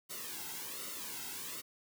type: noise with flanger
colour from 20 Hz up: white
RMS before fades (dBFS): -43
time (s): 0.09-1.62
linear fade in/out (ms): 20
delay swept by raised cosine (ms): 1.2 to 1.72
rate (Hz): 1.3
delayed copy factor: -0.8
effects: none